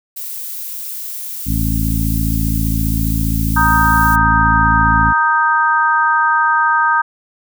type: noise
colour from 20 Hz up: violet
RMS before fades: -26 dBFS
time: 0.16-4.16 s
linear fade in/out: 10 ms
type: harmonic tone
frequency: 55 Hz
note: A1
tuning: in tune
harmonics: 1 / 2 / 3 / 4 / 5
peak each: -17 / -20 / -22 / -23 / -24 dBFS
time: 1.45-5.14 s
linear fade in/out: 50 ms
type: chord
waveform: sine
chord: Eb major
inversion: second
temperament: equal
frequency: 932.3 / 1244.5 / 1568 Hz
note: Bb5 / Eb6 / G6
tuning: 0 / 0 / 0 cents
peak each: -15 dBFS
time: 3.56-7.02 s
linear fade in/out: 10 ms
effects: none